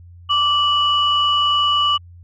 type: tone pair together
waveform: sine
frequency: 1169 / 2946 Hz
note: D6 / F#7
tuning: -8 / -8 cents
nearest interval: octave + major third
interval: 1600 cents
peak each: -16 dBFS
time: 0.29-1.98 s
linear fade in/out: 20 ms
effects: tanh soft clip ceiling -6 dBFS + added 87 Hz sine -39 dBFS peak until 2.23 s